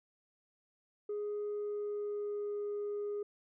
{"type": "tone with pitch glide", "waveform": "sine", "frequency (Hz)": [415.3, 412], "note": ["G#4", "G#4"], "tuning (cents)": [0, -14], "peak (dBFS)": -33, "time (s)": [1.09, 3.23], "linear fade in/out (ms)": 5, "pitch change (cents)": -14, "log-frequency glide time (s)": [1.45, 2.59], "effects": ["tanh soft clip ceiling -33 dBFS"]}